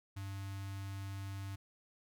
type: tone with notch filter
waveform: square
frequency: 98 Hz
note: G2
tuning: in tune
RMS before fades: -43 dBFS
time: 0.16-1.56 s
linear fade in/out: 10 ms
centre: 470 Hz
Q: 0.78
effects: none